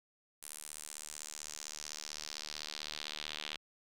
sawtooth tone with band-pass filter sweep, 75.7 Hz, D#2, 47 cents flat, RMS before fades -45 dBFS, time 0.42-3.57 s, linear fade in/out 10 ms, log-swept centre 10000 to 3300 Hz, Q 2.4, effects none

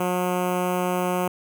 10% pulse tone with notch filter, 180.4 Hz, F#3, 44 cents flat, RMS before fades -24 dBFS, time 0-1.28 s, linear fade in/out 5 ms, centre 4400 Hz, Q 0.69, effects none

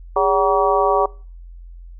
harmonic tone with a mistuned harmonic, 189.9 Hz, F#3, 45 cents sharp, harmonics 2 / 3 / 4 / 5 / 6, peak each -20 / -20 / -20 / -20 / -20 dBFS, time 0.16-1.06 s, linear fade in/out 5 ms, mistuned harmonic 2, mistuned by +120 cents, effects noise-tail reverb RT60 0.4 s tail -23 dB re dry + added 43 Hz sine -35 dBFS peak until 1.99 s

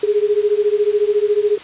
sine beating tone pair, 409.1 / 423.1 Hz, G#4 / G#4, -26 / +32 cents, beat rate 14 Hz, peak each -16 dBFS, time 0.03-1.58 s, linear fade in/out 5 ms, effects white hiss -36 dBFS RMS until 1.63 s + resampled to 8000 Hz

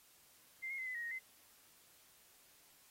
sine tone with pitch steps, 2088 / 2151 / 2056 / 2013 / 1888 / 1870 / 2056 Hz, C7 / C7 / C7 / B6 / A#6 / A#6 / C7, -4 / +47 / -31 / +33 / +22 / +5 / -31 cents, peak -40 dBFS, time 0.62-1.194 s, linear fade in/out 20 ms, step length 82 ms, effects white hiss -66 dBFS RMS until 2.9 s + AAC 48 kbps

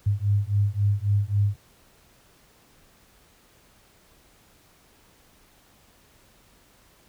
sine beating tone pair, 100 / 103.7 Hz, G2 / G#2, +35 / -2 cents, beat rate 3.7 Hz, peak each -23 dBFS, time 0.06-1.56 s, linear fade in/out 10 ms, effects pink hiss -58 dBFS RMS until 7.08 s

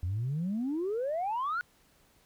sine exponential sweep, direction up, 84 to 1480 Hz, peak -28 dBFS, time 0.03-1.61 s, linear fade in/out 0 ms, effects tanh soft clip ceiling -26 dBFS + pink hiss -65 dBFS RMS until 2.25 s

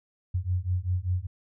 sine beating tone pair, 88.4 / 93.5 Hz, F2 / F#2, +22 / +19 cents, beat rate 5.1 Hz, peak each -28 dBFS, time 0.34-1.27 s, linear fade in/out 10 ms, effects none

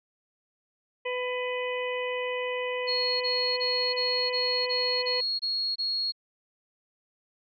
harmonic tone, 499.3 Hz, B4, 19 cents sharp, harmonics 1 / 2 / 4 / 5 / 6, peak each -30 / -37 / -36 / -38 / -41 dBFS, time 1.05-5.21 s, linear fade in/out 10 ms
sine tone bursts, 4308 Hz, C8, 50 cents sharp, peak -26 dBFS, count 9, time 2.87-6.122 s, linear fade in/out 20 ms, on 340 ms, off 24 ms
effects none

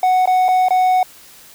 triangle tone with dropouts, 740 Hz, F#5, in tune, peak -9 dBFS, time 0.03-1.03 s, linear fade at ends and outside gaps 2 ms, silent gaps 0.257-0.274 / 0.483-0.487 / 0.685-0.706 s, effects white hiss -43 dBFS RMS until 1.54 s

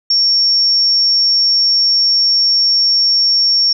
sine tone, 5490 Hz, F8, 31 cents flat, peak -9 dBFS, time 0.1-3.73 s, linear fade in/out 5 ms, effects none

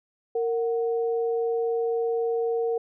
sine tone pair together, 461.9 / 740 Hz, A#4 / F#5, -16 / 0 cents, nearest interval minor sixth, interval 816 cents, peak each -23 / -34 dBFS, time 0.35-2.78 s, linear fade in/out 5 ms, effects none

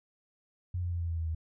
sine tone with pitch steps, 89.3 / 87.72 / 86.16 / 84.63 / 83.13 / 81.65 / 80.2 Hz, F2 / F2 / F2 / E2 / E2 / E2 / E2, +39 / +8 / -23 / +46 / +15 / -16 / -47 cents, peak -30 dBFS, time 0.74-1.349 s, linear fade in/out 5 ms, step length 87 ms, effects none

